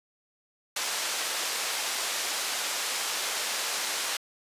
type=band-pass noise; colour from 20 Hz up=white; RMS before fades=-31 dBFS; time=0.76-4.17 s; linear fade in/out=5 ms; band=480 to 7200 Hz; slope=12 dB/octave; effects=resampled to 32000 Hz